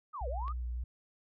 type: linear two-way sweep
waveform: sine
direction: down then up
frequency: 1300 to 471.3 to 1300 Hz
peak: -38 dBFS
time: 0.13-0.53 s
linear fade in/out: 20 ms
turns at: 0.28 s
type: tone with vibrato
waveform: sine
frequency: 60.6 Hz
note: B1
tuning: 32 cents flat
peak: -34 dBFS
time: 0.21-0.84 s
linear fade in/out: 5 ms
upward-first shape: square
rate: 3.6 Hz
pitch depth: 18 cents each way
type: click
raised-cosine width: 0.3 ms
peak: -35 dBFS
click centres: 0.481 s
effects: none

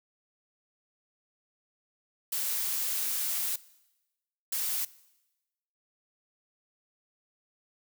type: noise bursts at uneven times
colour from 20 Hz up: blue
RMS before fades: -31 dBFS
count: 2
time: 2.32-3.56 / 4.52-4.85 s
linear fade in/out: 5 ms
effects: noise-tail reverb RT60 1.0 s tail -20 dB re dry

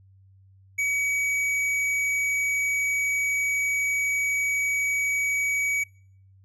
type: tone with hard clipping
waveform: sine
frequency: 2268 Hz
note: C#7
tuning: 39 cents sharp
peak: -24 dBFS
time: 0.78-5.84 s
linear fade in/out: 10 ms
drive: 8 dB
effects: noise-tail reverb RT60 0.6 s tail -25 dB re dry + added 96 Hz sine -52 dBFS peak until 6.44 s

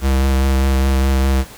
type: tone with vibrato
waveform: square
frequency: 66.8 Hz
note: C2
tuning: 36 cents sharp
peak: -13 dBFS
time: 0.01-1.45 s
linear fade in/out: 50 ms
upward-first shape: sine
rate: 4.9 Hz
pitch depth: 18 cents each way
effects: pink hiss -38 dBFS RMS until 1.57 s

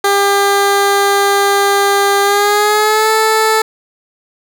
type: tone with pitch glide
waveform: 15% pulse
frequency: 400 to 438.7 Hz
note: G4 to A4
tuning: +35 to -5 cents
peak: -3 dBFS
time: 0.04-3.62 s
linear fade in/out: 5 ms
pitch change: +160 cents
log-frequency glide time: 2.22-3.11 s
effects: none

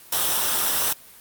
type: noise with comb filter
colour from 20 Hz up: white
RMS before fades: -22 dBFS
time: 0.12-0.93 s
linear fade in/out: 5 ms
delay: 0.44 ms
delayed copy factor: -0.5
effects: white hiss -47 dBFS RMS until 1.2 s + Opus 32 kbps

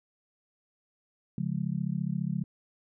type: chord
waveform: sine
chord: Db major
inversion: none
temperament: just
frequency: 138.59 / 173.24 / 207.9 Hz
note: Db3 / F3 / Ab3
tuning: 0 / -14 / +2 cents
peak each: -33 / -31 / -35 dBFS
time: 1.38-2.44 s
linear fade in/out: 2 ms
effects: none

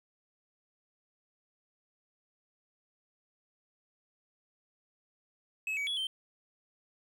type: tone with pitch steps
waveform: triangle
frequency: 2578 / 2270 / 3374 / 3120 Hz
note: E7 / C#7 / G#7 / G7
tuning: -39 / +41 / +27 / -9 cents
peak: -30 dBFS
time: 5.67-6.07 s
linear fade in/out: 2 ms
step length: 100 ms
effects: 12-bit

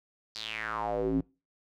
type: tone with band-pass filter sweep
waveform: square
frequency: 55 Hz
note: A1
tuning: in tune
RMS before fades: -32 dBFS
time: 0.35-1.21 s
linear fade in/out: 5 ms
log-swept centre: 4800 to 230 Hz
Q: 5.3
effects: noise-tail reverb RT60 0.3 s tail -23 dB re dry

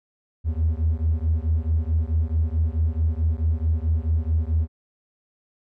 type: beating tone pair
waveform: triangle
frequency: 77.78 / 82.38 Hz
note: D#2 / E2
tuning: 0 / -1 cents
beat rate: 4.6 Hz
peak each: -19 / -20 dBFS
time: 0.44-4.68 s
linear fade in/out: 50 ms
effects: tanh soft clip ceiling -13 dBFS

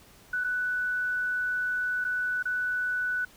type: tone with dropouts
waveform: sine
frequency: 1487 Hz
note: F#6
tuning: 8 cents sharp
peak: -26 dBFS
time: 0.33-3.25 s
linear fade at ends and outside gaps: 5 ms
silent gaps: 0.44-0.444 / 2.043-2.048 / 2.427-2.454 s
effects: pink hiss -55 dBFS RMS until 3.36 s

